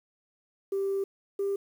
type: tone pair in turn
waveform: sine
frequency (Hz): 392 / 397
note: G4 / G4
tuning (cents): 0 / +22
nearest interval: unison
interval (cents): 22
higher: second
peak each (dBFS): -25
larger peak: neither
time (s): 0.72-1.04 / 1.39-1.56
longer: first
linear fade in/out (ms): 5
effects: tanh soft clip ceiling -23 dBFS + 9-bit